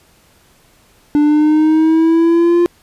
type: exponential sweep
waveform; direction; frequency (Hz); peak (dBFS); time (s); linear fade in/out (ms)
triangle; up; 293.7 to 349.2; -6; 1.15-2.66; 0
effects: pink hiss -51 dBFS RMS until 2.82 s + resampled to 32000 Hz